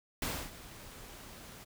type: noise with ADSR envelope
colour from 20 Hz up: pink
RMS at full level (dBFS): -34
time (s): 0.22-1.65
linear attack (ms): 3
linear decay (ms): 280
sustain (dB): -16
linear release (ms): 24
effects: none